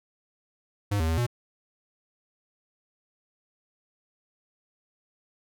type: tone with pitch steps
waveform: square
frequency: 101.9 / 80.3 / 81.5 / 120.8 Hz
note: G#2 / E2 / E2 / B2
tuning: -32 / -45 / -19 / -38 cents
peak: -24 dBFS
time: 0.91-1.266 s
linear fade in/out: 10 ms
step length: 89 ms
effects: none